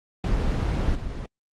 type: noise with level steps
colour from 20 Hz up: brown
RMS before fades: -23 / -31 dBFS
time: 0.24-1.26 s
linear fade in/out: 2 ms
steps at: 0.95 s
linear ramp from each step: 5 ms
effects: low-pass 6000 Hz 12 dB/octave + Opus 24 kbps